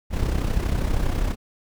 brown noise with amplitude modulation, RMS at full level -20 dBFS, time 0.1-1.36 s, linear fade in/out 50 ms, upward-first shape sine, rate 32.4 Hz, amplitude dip 60%, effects none

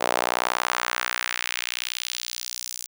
sawtooth tone with high-pass filter sweep, 60.7 Hz, B1, 29 cents flat, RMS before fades -28 dBFS, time 0-2.87 s, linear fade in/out 20 ms, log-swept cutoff 590 to 6900 Hz, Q 1.5, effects none

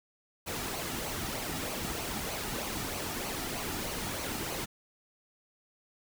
pink noise with flanger, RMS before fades -36 dBFS, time 0.46-4.66 s, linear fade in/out 20 ms, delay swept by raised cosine 0.56 to 1.96 ms, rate 3.2 Hz, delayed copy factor -0.5, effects none

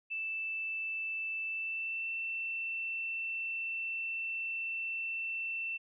sine tone with pitch glide, 2646 to 2681 Hz, E7 to E7, +6 to +29 cents, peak -34 dBFS, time 0.1-5.78 s, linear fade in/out 20 ms, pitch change +23 cents, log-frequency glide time 1.46-2.11 s, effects none

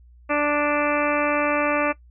harmonic tone, 293.7 Hz, D4, in tune, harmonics 1 / 2 / 3 / 4 / 5 / 6 / 7 / 8 / 9, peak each -25 / -23 / -30 / -26 / -31 / -32 / -32 / -31 / -32 dBFS, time 0.29-1.93 s, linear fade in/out 20 ms, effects noise-tail reverb RT60 0.1 s tail -18 dB re dry + added 60 Hz sine -47 dBFS peak until 2.1 s

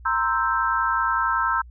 sine chord, C dominant seventh, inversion third, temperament equal with one note detuned, 932.3 / 1042.9 / 1318.5 / 1568 Hz, Bb5 / C6 / E6 / G6, 0 / -6 / 0 / 0 cents, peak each -26 / -26 / -23 / -26 dBFS, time 0.05-1.62 s, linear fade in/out 10 ms, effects added 60 Hz sine -41 dBFS peak until 1.7 s

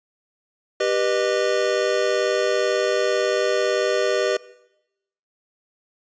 square chord, G augmented, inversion none, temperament just, 392 / 490 / 612.5 Hz, G4 / B4 / D#5, 0 / -14 / -27 cents, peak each -24 dBFS, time 0.8-4.37 s, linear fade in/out 5 ms, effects noise-tail reverb RT60 0.9 s tail -20 dB re dry + resampled to 16000 Hz

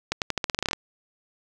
accelerating click train, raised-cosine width 0.2 ms, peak -7 dBFS, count 13, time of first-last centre 0.12-0.732 s, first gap 98 ms, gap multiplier 0.87, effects none

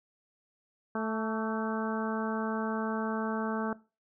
harmonic tone with a mistuned harmonic, 220 Hz, A3, in tune, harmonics 1 / 2 / 3 / 4 / 5 / 6 / 7, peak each -33 / -36 / -38 / -39 / -40 / -41 / -41 dBFS, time 0.95-3.73 s, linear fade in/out 2 ms, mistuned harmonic 5, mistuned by +40 cents, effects noise-tail reverb RT60 0.3 s tail -19 dB re dry

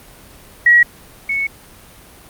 sine tone pair in turn, 1913 / 2209 Hz, A#6 / C#7, +44 / -7 cents, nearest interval major second, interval 249 cents, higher second, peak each -6 / -16 dBFS, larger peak first, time 0.66-0.83 / 1.29-1.47 s, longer second, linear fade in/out 5 ms, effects pink hiss -42 dBFS RMS until 2.29 s + Opus 32 kbps

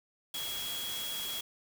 sine tone in noise, 3322 Hz, G#7, in tune, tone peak -37 dBFS, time 0.34-1.41 s, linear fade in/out 5 ms, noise white, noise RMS -40 dBFS, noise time 0.34-1.41 s, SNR 0 dB, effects none

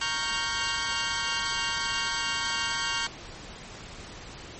15% pulse chord, G half-diminished seventh, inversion first, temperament equal, 932.3 / 1108.7 / 1396.9 / 1568 Hz, Bb5 / Db6 / F6 / G6, 0 / 0 / 0 / 0 cents, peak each -27 / -27 / -28 / -24 dBFS, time 0.01-3.07 s, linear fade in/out 5 ms, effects pink hiss -43 dBFS RMS until 4.59 s + MP3 32 kbps

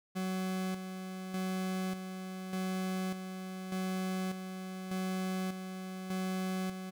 40% pulse tone with tremolo, 187 Hz, F#3, 19 cents sharp, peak -32 dBFS, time 0.15-6.91 s, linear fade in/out 20 ms, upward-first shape square, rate 0.84 Hz, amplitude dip 55%, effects none

